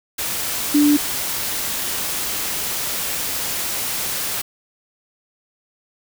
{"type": "tone in noise", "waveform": "sine", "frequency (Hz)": 293.1, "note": "D4", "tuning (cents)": -3, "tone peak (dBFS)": -11, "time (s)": [0.74, 0.97], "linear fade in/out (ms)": 10, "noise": "white", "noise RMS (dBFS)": -24, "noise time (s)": [0.18, 4.42], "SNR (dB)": 10, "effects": []}